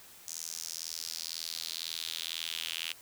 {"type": "tone with high-pass filter sweep", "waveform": "square", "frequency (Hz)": 41, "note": "E1", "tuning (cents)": -9, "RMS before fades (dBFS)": -39, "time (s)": [0.27, 2.93], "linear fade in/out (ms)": 10, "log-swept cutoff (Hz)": [6400, 2900], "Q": 3.3, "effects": ["white hiss -54 dBFS RMS until 3.01 s"]}